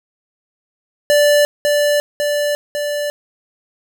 square tone with echo, 585 Hz, D5, 7 cents flat, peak -10 dBFS, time 1.1-1.45 s, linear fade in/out 0 ms, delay 550 ms, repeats 3, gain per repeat -3 dB, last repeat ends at 3.1 s, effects none

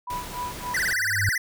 sine tone with tremolo, 985 Hz, B5, 5 cents flat, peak -27 dBFS, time 0.07-0.74 s, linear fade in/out 5 ms, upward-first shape sine, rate 3.5 Hz, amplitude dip 100%
pink noise, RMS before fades -37 dBFS, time 0.1-0.93 s, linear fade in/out 2 ms
square tone with vibrato, 1737 Hz, A6, 23 cents flat, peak -23 dBFS, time 0.74-1.38 s, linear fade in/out 5 ms, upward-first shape sine, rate 18 Hz, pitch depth 280 cents each way
sine tone with exponential growth, 100.1 Hz, G2, 37 cents sharp, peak -19 dBFS, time 0.88-1.29 s, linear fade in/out 0 ms, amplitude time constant 89 ms
effects none

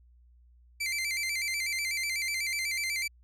sawtooth tone with vibrato, 2200 Hz, C#7, 14 cents flat, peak -26 dBFS, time 0.8-3.08 s, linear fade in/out 10 ms, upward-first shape square, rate 8.1 Hz, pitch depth 93 cents each way, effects added 60 Hz sine -56 dBFS peak until 3.23 s + low-pass 12000 Hz 12 dB/octave

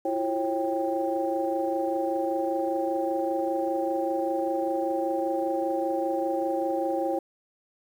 sine tone cluster, 332 / 357.1 / 543 / 789 Hz, E4 / F4 / C#5 / G5, +12 / +39 / -36 / +11 cents, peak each -29 / -35 / -28 / -30 dBFS, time 0.05-7.19 s, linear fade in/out 5 ms, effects tanh soft clip ceiling -14 dBFS + 9-bit

